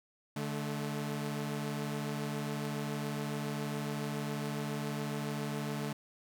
sawtooth tone pair together, 146.8 / 216.6 Hz, D3 / A3, 0 / -27 cents, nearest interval perfect fifth, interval 673 cents, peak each -33 / -34 dBFS, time 0.36-5.93 s, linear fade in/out 5 ms, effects none

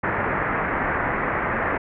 white low-pass noise, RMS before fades -24 dBFS, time 0.03-1.78 s, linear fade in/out 10 ms, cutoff 2000 Hz, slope 48 dB/octave, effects none

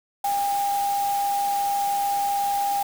sine tone in noise, 804 Hz, G5, 44 cents sharp, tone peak -21 dBFS, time 0.24-2.83 s, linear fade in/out 5 ms, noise white, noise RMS -35 dBFS, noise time 0.24-2.83 s, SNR +11 dB, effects none

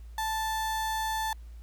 35% pulse tone, 880 Hz, A5, in tune, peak -27 dBFS, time 0.18-1.33 s, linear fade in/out 2 ms, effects added 57 Hz sine -42 dBFS peak until 1.62 s + pink hiss -65 dBFS RMS until 1.62 s

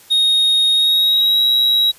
triangle tone with pitch glide, 3730 to 3857 Hz, A#7 to B7, 0 to -42 cents, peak -10 dBFS, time 0.1-1.92 s, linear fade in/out 20 ms, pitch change +58 cents, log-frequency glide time 0.72-1.4 s, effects white hiss -45 dBFS RMS until 1.98 s + resampled to 32000 Hz

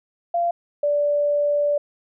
sine tone pair in turn, 689 / 583 Hz, F5 / D5, -24 / -13 cents, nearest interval minor third, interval 289 cents, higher first, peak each -18 / -17 dBFS, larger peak second, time 0.34-0.51 / 0.83-1.78 s, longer second, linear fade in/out 5 ms, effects none

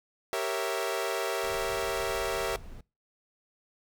sawtooth chord, G diminished seventh, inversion none, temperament equal, 392 / 466.2 / 554.4 / 659.3 Hz, G4 / Bb4 / Db5 / Fb5, 0 / 0 / 0 / 0 cents, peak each -31 / -30 / -32 / -30 dBFS, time 0.33-2.56 s, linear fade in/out 0 ms
brown noise, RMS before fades -44 dBFS, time 1.43-2.81 s, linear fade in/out 5 ms
effects noise-tail reverb RT60 0.3 s tail -23 dB re dry

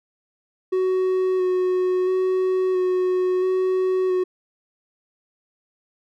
triangle tone with vibrato, 370 Hz, F#4, in tune, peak -16 dBFS, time 0.72-4.24 s, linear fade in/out 10 ms, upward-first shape square, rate 0.74 Hz, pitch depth 13 cents each way, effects none

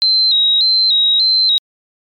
sine tone with vibrato, 3954 Hz, B7, 1 cent sharp, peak -9 dBFS, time 0.02-1.58 s, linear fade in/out 0 ms, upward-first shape square, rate 1.7 Hz, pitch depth 63 cents each way, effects MP3 96 kbps

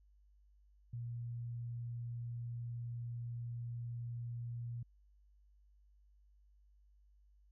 sine tone, 118.7 Hz, A#2, 32 cents sharp, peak -40 dBFS, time 0.93-4.83 s, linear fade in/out 5 ms, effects added 50 Hz sine -64 dBFS peak until 7.51 s

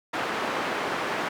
white band-pass noise, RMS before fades -29 dBFS, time 0.13-1.29 s, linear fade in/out 10 ms, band 220 to 1500 Hz, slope 12 dB/octave, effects none

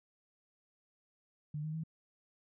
sine tone with pitch steps, 150 / 155.5 / 160.2 Hz, D3 / D#3 / E3, +37 / -1 / -49 cents, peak -36 dBFS, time 1.54-1.837 s, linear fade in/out 5 ms, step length 99 ms, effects none

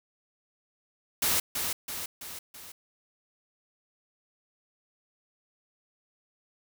white noise with echo, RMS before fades -26 dBFS, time 1.22-1.4 s, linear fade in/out 5 ms, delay 330 ms, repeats 4, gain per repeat -5 dB, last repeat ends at 2.72 s, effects none

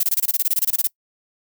violet noise bursts, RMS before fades -18 dBFS, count 16, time 0-0.873 s, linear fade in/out 5 ms, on 33 ms, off 23 ms, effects noise-tail reverb RT60 0.1 s tail -25 dB re dry

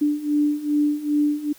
sine beating tone pair, 293.7 / 296.2 Hz, D4 / D4, 0 / +15 cents, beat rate 2.5 Hz, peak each -23 / -20 dBFS, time 0.01-1.53 s, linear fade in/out 10 ms, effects white hiss -50 dBFS RMS until 1.58 s

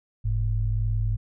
sine tone pair together, 45.07 / 107.2 Hz, F#1 / A2, -45 / -45 cents, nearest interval octave + minor third, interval 1500 cents, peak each -25 / -24 dBFS, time 0.24-1.17 s, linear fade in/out 20 ms, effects none

